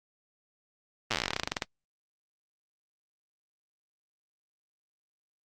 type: slowing click train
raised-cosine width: 0.2 ms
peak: -10 dBFS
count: 22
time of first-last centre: 1.11-1.622 s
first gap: 8 ms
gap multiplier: 1.1
effects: noise-tail reverb RT60 0.1 s tail -26 dB re dry + Opus 24 kbps